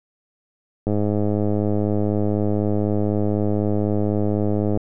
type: click train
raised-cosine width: 2 ms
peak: -9 dBFS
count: 407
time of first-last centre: 0.87-4.774 s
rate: 104 Hz
effects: none